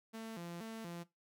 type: tone with vibrato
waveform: sawtooth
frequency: 196 Hz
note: G3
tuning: in tune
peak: -40 dBFS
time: 0.13-1.04 s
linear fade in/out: 20 ms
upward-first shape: square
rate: 2.1 Hz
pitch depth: 230 cents each way
effects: noise-tail reverb RT60 0.2 s tail -18 dB re dry